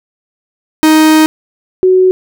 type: tone pair in turn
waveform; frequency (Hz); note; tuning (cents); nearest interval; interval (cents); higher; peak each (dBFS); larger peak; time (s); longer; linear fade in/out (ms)
45% pulse / sine; 312.5 / 371.6; D#4 / F#4; +8 / +7; minor third; 299; second; -4; neither; 0.83-1.26 / 1.83-2.11; first; 0
effects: none